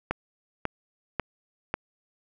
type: click train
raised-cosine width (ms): 0.5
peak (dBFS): -11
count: 4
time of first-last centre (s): 0.11-1.74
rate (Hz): 1.84
effects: none